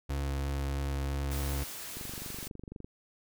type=tone with vibrato; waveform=35% pulse; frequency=69.3 Hz; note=C#2; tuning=in tune; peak=-29 dBFS; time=0.09-1.64 s; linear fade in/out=10 ms; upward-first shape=triangle; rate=3 Hz; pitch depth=12 cents each way
type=noise; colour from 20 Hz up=white; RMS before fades=-42 dBFS; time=1.31-2.48 s; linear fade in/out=5 ms
type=click train; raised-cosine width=3 ms; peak=-30 dBFS; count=22; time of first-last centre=1.97-2.845 s; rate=24 Hz
effects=none